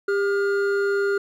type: tone pair together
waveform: triangle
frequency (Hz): 399.3 / 1422.9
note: G4 / F6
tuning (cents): +32 / +32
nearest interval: octave + minor seventh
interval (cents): 2200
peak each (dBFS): -18 / -25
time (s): 0.08-1.18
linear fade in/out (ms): 5
effects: none